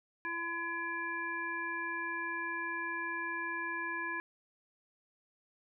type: harmonic tone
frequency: 337.5 Hz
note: E4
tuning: 41 cents sharp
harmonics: 1 / 3 / 5 / 7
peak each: -45 / -40 / -37 / -44 dBFS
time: 0.25-4.2 s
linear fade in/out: 0 ms
effects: none